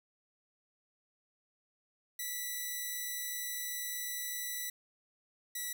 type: tone pair in turn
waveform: 5% pulse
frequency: 1967 / 1952.3 Hz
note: B6 / B6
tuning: -7 / -20 cents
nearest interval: unison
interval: 13 cents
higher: first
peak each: -26 dBFS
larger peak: neither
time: 2.19-4.7 / 5.55-5.73 s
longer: first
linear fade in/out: 5 ms
effects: none